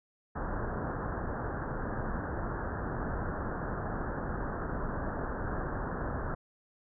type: low-pass noise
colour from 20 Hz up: pink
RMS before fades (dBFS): -35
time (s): 0.35-6.35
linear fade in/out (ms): 10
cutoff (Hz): 1700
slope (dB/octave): 96
effects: none